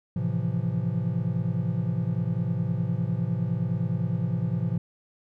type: chord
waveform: triangle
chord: F major seventh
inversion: first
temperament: equal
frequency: 110 / 130.81 / 164.81 / 174.61 Hz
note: A2 / C3 / E3 / F3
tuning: 0 / 0 / 0 / 0 cents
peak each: -28 dBFS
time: 0.16-4.78 s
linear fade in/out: 5 ms
effects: none